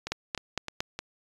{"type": "two click trains", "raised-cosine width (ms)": 0.2, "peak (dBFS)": [-11, -17], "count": [4, 4], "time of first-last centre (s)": [[0.12, 0.805], [0.07, 0.99]], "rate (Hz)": [4.38, 3.26], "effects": ["resampled to 24000 Hz"]}